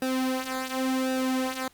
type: tone with flanger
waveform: sawtooth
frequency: 260 Hz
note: C4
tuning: 11 cents flat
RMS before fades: -28 dBFS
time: 0.02-1.68 s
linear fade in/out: 2 ms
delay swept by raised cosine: 0.92 to 4.22 ms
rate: 0.91 Hz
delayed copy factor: -0.7
effects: pink hiss -59 dBFS RMS until 1.73 s + Opus 32 kbps